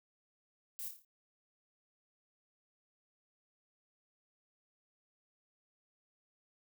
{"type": "noise with echo", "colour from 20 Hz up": "violet", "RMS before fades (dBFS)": -43, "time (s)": [0.79, 0.88], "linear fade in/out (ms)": 0, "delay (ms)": 28, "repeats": 6, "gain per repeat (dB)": -5, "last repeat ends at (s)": 1.048, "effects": []}